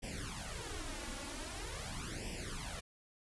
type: noise with flanger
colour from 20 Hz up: pink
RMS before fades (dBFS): -43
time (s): 0.02-2.81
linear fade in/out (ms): 20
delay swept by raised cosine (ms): 0.37 to 3.57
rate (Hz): 0.44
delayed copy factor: +0.9
effects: resampled to 24000 Hz